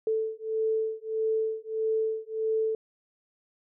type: beating tone pair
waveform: sine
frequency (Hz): 440 / 441.6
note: A4 / A4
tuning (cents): 0 / +6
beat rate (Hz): 1.6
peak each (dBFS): -29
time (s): 0.07-2.75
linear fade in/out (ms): 2
effects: none